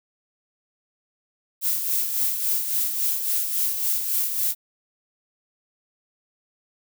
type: noise with tremolo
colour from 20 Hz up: violet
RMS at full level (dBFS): -22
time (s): 1.61-4.55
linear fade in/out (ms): 50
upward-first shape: sine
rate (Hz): 3.6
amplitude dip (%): 50
effects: none